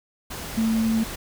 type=tone in noise; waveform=sine; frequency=223.6 Hz; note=A3; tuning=28 cents sharp; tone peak=-19 dBFS; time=0.57-1.04 s; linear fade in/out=10 ms; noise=pink; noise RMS=-34 dBFS; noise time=0.3-1.16 s; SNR=+12 dB; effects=none